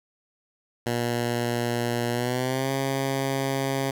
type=tone with pitch glide; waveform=10% pulse; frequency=119.4 to 135.58 Hz; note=A#2 to C#3; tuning=+42 to -38 cents; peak=-16 dBFS; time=0.86-3.91 s; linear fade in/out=5 ms; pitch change=+220 cents; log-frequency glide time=2.11-2.71 s; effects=none